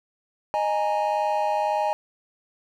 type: chord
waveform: triangle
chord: D# suspended fourth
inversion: none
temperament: equal with one note detuned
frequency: 617.2 / 830.6 / 932.3 Hz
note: D#5 / G#5 / A#5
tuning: -14 / 0 / 0 cents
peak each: -24 / -22 / -27 dBFS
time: 0.54-1.93 s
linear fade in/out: 0 ms
effects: none